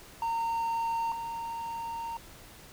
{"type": "tone pair in turn", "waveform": "triangle", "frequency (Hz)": [918, 922.1], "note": ["A#5", "A#5"], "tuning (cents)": [-27, -19], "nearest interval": "unison", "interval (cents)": 8, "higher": "second", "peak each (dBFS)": [-26, -32], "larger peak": "first", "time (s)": [[0.22, 1.12], [1.12, 2.17]], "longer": "second", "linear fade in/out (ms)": 2, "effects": ["pink hiss -51 dBFS RMS until 2.72 s"]}